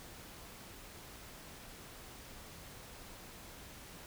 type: silence
effects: pink hiss -52 dBFS RMS until 4.06 s